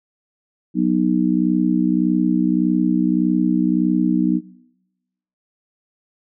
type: harmonic tone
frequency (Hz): 61.7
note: B1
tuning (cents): -1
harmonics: 3 / 4 / 5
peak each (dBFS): -19 / -19 / -19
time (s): 0.74-4.41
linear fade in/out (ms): 50
effects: noise-tail reverb RT60 1.0 s tail -22 dB re dry